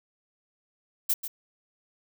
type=noise with echo; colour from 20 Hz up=violet; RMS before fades=-24 dBFS; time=1.09-1.14 s; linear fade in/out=10 ms; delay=140 ms; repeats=1; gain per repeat=-10 dB; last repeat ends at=1.28 s; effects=none